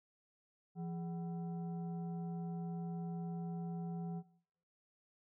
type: tone with frequency modulation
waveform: sine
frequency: 170.4 Hz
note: F3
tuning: 42 cents flat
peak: -39 dBFS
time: 0.75-4.23 s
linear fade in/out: 50 ms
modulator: 583 Hz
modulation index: 0.45
effects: noise-tail reverb RT60 0.7 s tail -22 dB re dry